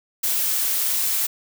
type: noise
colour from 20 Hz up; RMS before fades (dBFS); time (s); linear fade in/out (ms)
blue; -22; 0.23-1.27; 10
effects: none